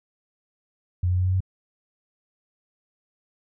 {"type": "tone with pitch steps", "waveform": "sine", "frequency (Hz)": [89.3, 90.39, 91.49, 92.61, 93.74], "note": ["F2", "F#2", "F#2", "F#2", "F#2"], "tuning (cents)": [39, -40, -19, 2, 23], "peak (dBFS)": -19, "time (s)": [1.03, 1.405], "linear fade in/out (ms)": 5, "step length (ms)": 75, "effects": []}